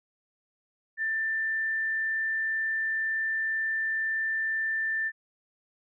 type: tone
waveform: sine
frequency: 1779 Hz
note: A6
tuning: 19 cents sharp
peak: -26 dBFS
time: 0.97-5.12 s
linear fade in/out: 50 ms
effects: none